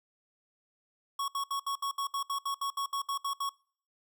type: tone bursts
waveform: square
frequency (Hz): 1108.7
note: C#6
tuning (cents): 0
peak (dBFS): -31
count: 15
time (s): 1.19-3.493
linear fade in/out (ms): 5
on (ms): 91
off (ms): 67
effects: noise-tail reverb RT60 0.5 s tail -25 dB re dry